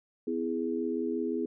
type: chord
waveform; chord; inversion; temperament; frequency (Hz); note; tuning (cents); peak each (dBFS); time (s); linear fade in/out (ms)
sine; E major; second; equal with one note detuned; 252.4 / 329.6 / 415.3; B3 / E4 / G#4; +38 / 0 / 0; -33; 0.27-1.46; 5
effects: none